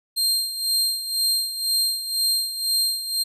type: tone with tremolo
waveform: sawtooth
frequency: 4186 Hz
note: C8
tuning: in tune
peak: -15 dBFS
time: 0.16-3.24 s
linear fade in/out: 20 ms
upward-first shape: sine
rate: 2 Hz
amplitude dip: 70%
effects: resampled to 32000 Hz